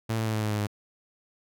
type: tone with pitch steps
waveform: sawtooth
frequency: 112.9 / 111.35 / 109.81 / 108.3 / 106.81 / 105.34 / 103.89 Hz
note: A2 / A2 / A2 / A2 / G#2 / G#2 / G#2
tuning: +45 / +21 / -3 / -27 / +49 / +25 / +1 cents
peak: -22 dBFS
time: 0.09-0.671 s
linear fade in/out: 10 ms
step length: 83 ms
effects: none